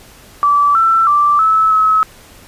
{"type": "tone with pitch steps", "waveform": "sine", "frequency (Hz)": [1157, 1336, 1172, 1303, 1287], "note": ["D6", "E6", "D6", "E6", "E6"], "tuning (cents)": [-26, 23, -4, -20, -42], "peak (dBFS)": -8, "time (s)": [0.43, 2.03], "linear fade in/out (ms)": 0, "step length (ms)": 320, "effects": ["pink hiss -41 dBFS RMS until 2.47 s", "resampled to 32000 Hz"]}